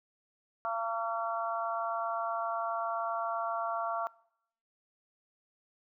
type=harmonic tone; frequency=227.6 Hz; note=A#3; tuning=41 cents flat; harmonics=3 / 4 / 5 / 6; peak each=-35 / -38 / -36 / -37 dBFS; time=0.65-4.07 s; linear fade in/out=0 ms; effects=noise-tail reverb RT60 0.7 s tail -22 dB re dry